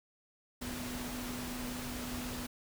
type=tone in noise; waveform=sine; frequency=246.9 Hz; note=B3; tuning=in tune; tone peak=-41 dBFS; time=0.61-2.47 s; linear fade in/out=10 ms; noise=pink; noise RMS=-42 dBFS; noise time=0.61-2.47 s; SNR=-2 dB; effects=none